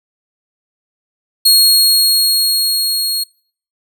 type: tone with level ramp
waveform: sawtooth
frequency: 4296 Hz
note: C8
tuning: 45 cents sharp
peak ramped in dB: -3 to -13 dBFS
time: 1.45-3.24 s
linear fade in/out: 10 ms
effects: noise-tail reverb RT60 0.5 s tail -24 dB re dry